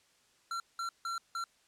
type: tone bursts at uneven times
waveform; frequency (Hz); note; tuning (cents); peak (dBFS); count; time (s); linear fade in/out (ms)
square; 1362; F6; -44; -35; 4; 0.51-0.6 / 0.79-0.89 / 1.05-1.18 / 1.35-1.44; 2
effects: white hiss -68 dBFS RMS until 1.67 s + low-pass 8000 Hz 12 dB/octave